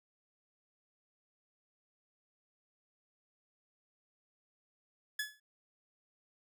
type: tone with exponential decay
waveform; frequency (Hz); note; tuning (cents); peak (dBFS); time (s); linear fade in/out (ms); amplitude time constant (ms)
sawtooth; 1707; G#6; +47; -28; 5.19-5.4; 5; 44
effects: none